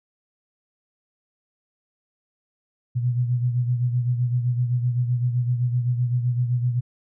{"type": "beating tone pair", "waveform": "sine", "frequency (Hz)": [121.8, 129.6], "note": ["B2", "C3"], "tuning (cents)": [-24, -16], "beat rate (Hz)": 7.8, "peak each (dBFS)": [-20, -28], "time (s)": [2.95, 6.81], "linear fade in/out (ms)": 20, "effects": []}